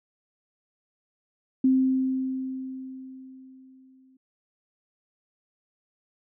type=tone with exponential decay; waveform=sine; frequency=261.6 Hz; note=C4; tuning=in tune; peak=-16 dBFS; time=1.64-4.17 s; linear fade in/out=5 ms; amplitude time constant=550 ms; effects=none